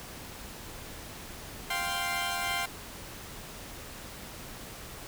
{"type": "chord", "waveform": "15% pulse", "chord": "F suspended second", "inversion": "none", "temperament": "equal", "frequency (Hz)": [698.5, 784, 1046.5], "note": ["F5", "G5", "C6"], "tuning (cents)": [0, 0, 0], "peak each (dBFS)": -28, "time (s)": [1.7, 2.66], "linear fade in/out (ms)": 5, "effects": ["pink hiss -44 dBFS RMS until 5.07 s"]}